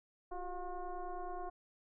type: tone with frequency modulation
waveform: sine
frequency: 349.2 Hz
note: F4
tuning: in tune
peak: -39 dBFS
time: 0.31-1.5 s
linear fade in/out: 10 ms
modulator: 364 Hz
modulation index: 1.8
effects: none